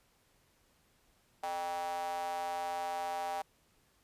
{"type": "tone with high-pass filter", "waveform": "square", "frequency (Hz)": 87.31, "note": "F2", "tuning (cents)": 0, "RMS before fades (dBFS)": -37, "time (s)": [1.43, 3.42], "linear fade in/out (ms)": 5, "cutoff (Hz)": 740, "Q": 8.4, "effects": ["pink hiss -70 dBFS RMS until 4.03 s", "resampled to 32000 Hz"]}